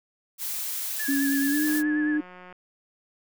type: noise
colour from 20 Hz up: blue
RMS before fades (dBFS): -31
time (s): 0.38-1.83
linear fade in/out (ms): 50
type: tone with vibrato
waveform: sine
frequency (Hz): 1700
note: G#6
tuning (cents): +40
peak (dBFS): -30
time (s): 0.99-2.18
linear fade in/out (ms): 10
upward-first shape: sine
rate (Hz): 9.3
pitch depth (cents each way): 49
type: tone with pitch glide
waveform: sine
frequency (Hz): 277.2 to 302.3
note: C#4 to D#4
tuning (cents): 0 to -50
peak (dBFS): -22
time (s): 1.08-2.21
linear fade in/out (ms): 10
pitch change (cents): +150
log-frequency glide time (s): 1.46-1.61
type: click train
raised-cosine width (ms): 0.5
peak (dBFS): -31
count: 156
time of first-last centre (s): 1.67-2.526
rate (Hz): 181
effects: none